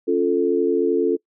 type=chord; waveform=sine; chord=Db augmented; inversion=none; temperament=equal with one note detuned; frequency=277.2 / 350.4 / 440 Hz; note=Db4 / F4 / A4; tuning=0 / +6 / 0 cents; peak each=-23 / -20 / -19 dBFS; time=0.07-1.17 s; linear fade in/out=20 ms; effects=noise-tail reverb RT60 0.1 s tail -23 dB re dry